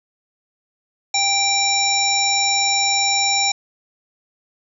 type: harmonic tone with a mistuned harmonic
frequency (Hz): 784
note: G5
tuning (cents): 0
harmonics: 1 / 3 / 5 / 7 / 9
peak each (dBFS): -22 / -22 / -22 / -22 / -22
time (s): 1.14-3.52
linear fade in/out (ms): 5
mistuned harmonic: 1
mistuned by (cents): +20
effects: none